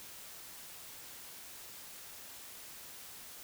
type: silence
effects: white hiss -50 dBFS RMS until 3.43 s